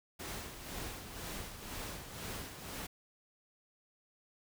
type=noise with tremolo; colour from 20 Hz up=pink; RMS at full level=-42 dBFS; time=0.19-2.87 s; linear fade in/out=10 ms; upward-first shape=sine; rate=2 Hz; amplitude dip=55%; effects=none